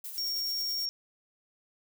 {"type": "noise with tremolo", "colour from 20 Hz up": "violet", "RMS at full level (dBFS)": -39, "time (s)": [0.04, 0.86], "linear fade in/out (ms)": 5, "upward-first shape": "sine", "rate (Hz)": 9.4, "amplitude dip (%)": 40}
{"type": "tone", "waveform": "sine", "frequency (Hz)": 5540, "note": "F8", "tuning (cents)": -15, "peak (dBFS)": -30, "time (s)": [0.18, 0.89], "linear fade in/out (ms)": 0}
{"effects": []}